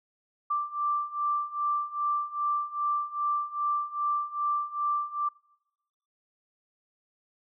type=beating tone pair; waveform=sine; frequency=1174.7 / 1177.2 Hz; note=D6 / D6; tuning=0 / +4 cents; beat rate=2.5 Hz; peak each=-31 / -29 dBFS; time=0.5-5.29 s; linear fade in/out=10 ms; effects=noise-tail reverb RT60 1.0 s tail -26 dB re dry